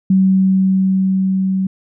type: tone with level ramp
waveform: sine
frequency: 190 Hz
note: F#3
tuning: 46 cents sharp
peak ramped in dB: -8 to -14 dBFS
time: 0.1-1.67 s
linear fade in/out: 5 ms
effects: none